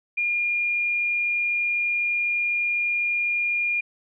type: tone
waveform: sine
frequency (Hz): 2416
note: D7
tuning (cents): +48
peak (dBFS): -21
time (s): 0.17-3.81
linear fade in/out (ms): 10
effects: none